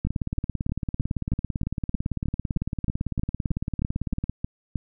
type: two click trains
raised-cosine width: 5 ms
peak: -14 / -14 dBFS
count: 77 / 16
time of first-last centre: 0.05-4.296 / 0.07-4.758 s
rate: 17.9 / 3.2 Hz
effects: none